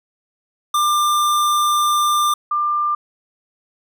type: tone pair in turn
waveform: square / sine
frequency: 1193 / 1193 Hz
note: D6 / D6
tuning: +27 / +27 cents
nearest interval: unison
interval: 0 cents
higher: neither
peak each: -15 / -16 dBFS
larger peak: first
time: 0.74-2.34 / 2.51-2.95 s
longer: first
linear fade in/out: 5 ms
effects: none